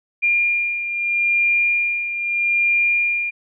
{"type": "beating tone pair", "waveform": "sine", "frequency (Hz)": [2400, 2400.79], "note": ["D7", "D7"], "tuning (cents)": [37, 38], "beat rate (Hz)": 0.79, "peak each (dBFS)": [-17, -24], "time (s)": [0.22, 3.31], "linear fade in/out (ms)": 20, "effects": []}